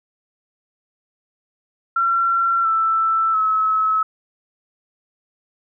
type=tone with pitch steps; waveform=sine; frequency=1361 / 1326 / 1292 Hz; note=F6 / E6 / E6; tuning=-45 / +10 / -35 cents; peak=-15 dBFS; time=1.96-4.03 s; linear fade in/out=5 ms; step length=690 ms; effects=none

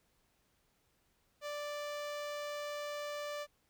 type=tone with notch filter; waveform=sawtooth; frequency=587.3 Hz; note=D5; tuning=in tune; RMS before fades=-41 dBFS; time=1.41-3.47 s; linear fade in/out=50 ms; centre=11000 Hz; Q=0.94; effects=pink hiss -75 dBFS RMS until 3.69 s

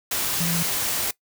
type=tone in noise; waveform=sine; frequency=170 Hz; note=F3; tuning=46 cents flat; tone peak=-24 dBFS; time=0.4-0.63 s; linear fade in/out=5 ms; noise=white; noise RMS=-25 dBFS; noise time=0.11-1.11 s; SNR=-2 dB; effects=noise-tail reverb RT60 0.1 s tail -20 dB re dry

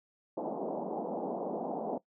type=band-pass noise; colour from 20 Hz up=white; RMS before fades=-36 dBFS; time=0.37-1.98 s; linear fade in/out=5 ms; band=180 to 830 Hz; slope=48 dB/octave; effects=noise-tail reverb RT60 0.1 s tail -19 dB re dry

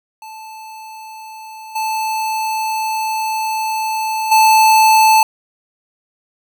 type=tone with level steps; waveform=square; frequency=876 Hz; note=A5; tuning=8 cents flat; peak=-32 / -18 / -8 dBFS; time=0.22-5.23 s; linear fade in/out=2 ms; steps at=1.75 / 4.31 s; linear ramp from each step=10 ms; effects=none

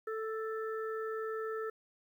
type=harmonic tone; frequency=441 Hz; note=A4; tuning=4 cents sharp; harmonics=1 / 3 / 4; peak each=-36 / -42 / -47 dBFS; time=0.07-1.7 s; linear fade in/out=5 ms; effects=11-bit

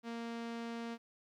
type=tone; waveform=sawtooth; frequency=232.3 Hz; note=A#3; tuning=6 cents flat; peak=-36 dBFS; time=0.03-0.98 s; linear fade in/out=50 ms; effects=low-pass 5000 Hz 12 dB/octave + 13-bit

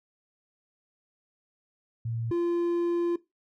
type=tone pair in turn; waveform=sine / triangle; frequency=115 / 344.6 Hz; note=A#2 / F4; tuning=-23 / -23 cents; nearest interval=octave + perfect fifth; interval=1900 cents; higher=second; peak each=-29 / -22 dBFS; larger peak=second; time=2.05-2.31 / 2.31-3.16 s; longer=second; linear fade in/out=5 ms; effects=noise-tail reverb RT60 0.2 s tail -18 dB re dry

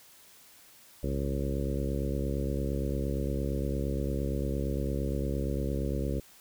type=harmonic tone with a mistuned harmonic; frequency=68.7 Hz; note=C#2; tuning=15 cents flat; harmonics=1 / 2 / 3 / 4 / 5 / 6 / 7 / 8; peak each=-32 / -35 / -37 / -38 / -39 / -40 / -40 / -41 dBFS; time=1.03-6.2 s; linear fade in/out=5 ms; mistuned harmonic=1; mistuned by=-140 cents; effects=white hiss -56 dBFS RMS until 6.4 s

